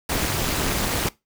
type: noise with amplitude modulation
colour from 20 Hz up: pink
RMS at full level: -20 dBFS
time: 0.09-1.09 s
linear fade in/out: 5 ms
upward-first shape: sine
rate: 241 Hz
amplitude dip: 90%
effects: noise-tail reverb RT60 0.2 s tail -20 dB re dry